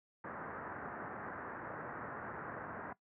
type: low-pass noise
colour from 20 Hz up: white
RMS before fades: -45 dBFS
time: 0.24-2.93 s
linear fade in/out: 5 ms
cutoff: 1700 Hz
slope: 48 dB/octave
effects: noise-tail reverb RT60 0.1 s tail -19 dB re dry + high-pass 100 Hz 12 dB/octave

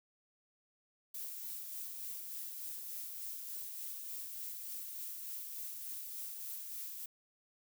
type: noise with tremolo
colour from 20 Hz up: violet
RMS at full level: -43 dBFS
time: 1.14-7.06 s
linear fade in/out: 5 ms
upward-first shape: sine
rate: 3.4 Hz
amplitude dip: 30%
effects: none

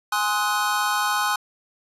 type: chord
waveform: square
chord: Ab dominant seventh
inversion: none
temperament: equal with one note detuned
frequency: 830.6 / 1046.5 / 1262.6 / 1480 Hz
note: Ab5 / C6 / Eb6 / Gb6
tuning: 0 / 0 / +25 / 0 cents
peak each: -27 dBFS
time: 0.12-1.36 s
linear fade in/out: 5 ms
effects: resampled to 32000 Hz

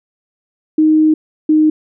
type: tone pair in turn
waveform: sine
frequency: 311.1 / 309.1 Hz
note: D#4 / D#4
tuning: 0 / -11 cents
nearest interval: unison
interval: 11 cents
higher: first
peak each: -7 dBFS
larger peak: neither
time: 0.78-1.14 / 1.49-1.7 s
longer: first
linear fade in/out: 5 ms
effects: none

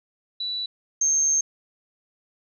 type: tone pair in turn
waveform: sine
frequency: 3951 / 6376 Hz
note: B7 / G8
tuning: 0 / +28 cents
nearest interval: minor sixth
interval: 828 cents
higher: second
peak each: -26 / -18 dBFS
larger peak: second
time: 0.4-0.66 / 1.01-1.41 s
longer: second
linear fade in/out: 5 ms
effects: none

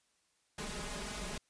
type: noise with comb filter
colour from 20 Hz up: pink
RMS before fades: -41 dBFS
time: 0.58-1.38 s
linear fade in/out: 5 ms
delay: 4.8 ms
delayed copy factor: +1
effects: white hiss -75 dBFS RMS until 1.49 s + resampled to 22050 Hz

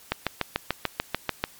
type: click train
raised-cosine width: 0.3 ms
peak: -7 dBFS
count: 10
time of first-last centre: 0.12-1.44 s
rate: 6.82 Hz
effects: white hiss -51 dBFS RMS until 1.59 s + MP3 96 kbps

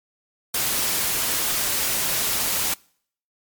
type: noise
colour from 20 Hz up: white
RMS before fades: -23 dBFS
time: 0.54-2.74 s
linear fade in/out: 5 ms
effects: noise-tail reverb RT60 0.6 s tail -26 dB re dry + MP3 96 kbps

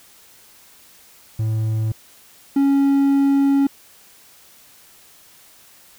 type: tone pair in turn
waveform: triangle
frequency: 110 / 277.2 Hz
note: A2 / C#4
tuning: 0 / 0 cents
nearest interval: octave + major third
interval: 1600 cents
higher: second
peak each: -16 / -11 dBFS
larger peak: second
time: 1.39-1.92 / 2.56-3.67 s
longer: second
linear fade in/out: 5 ms
effects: white hiss -49 dBFS RMS until 5.98 s

